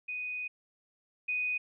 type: tone pair in turn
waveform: sine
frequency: 2489 / 2489 Hz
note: D#7 / D#7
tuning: 0 / 0 cents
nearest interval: unison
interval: 0 cents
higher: neither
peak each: -34 / -29 dBFS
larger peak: second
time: 0.08-0.48 / 1.28-1.58 s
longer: first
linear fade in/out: 10 ms
effects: none